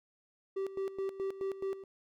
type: tone with tremolo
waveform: triangle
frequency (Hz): 387.8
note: G4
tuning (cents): -19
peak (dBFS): -30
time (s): 0.56-1.84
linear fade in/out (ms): 10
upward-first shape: square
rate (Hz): 4.7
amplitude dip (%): 75
effects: none